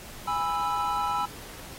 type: chord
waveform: triangle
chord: E major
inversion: first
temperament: just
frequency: 824.1 / 988.9 / 1318.5 Hz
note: G#5 / B5 / E6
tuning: -14 / +2 / 0 cents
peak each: -28 dBFS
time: 0.27-1.26 s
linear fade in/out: 10 ms
effects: pink hiss -44 dBFS RMS until 1.78 s + AAC 48 kbps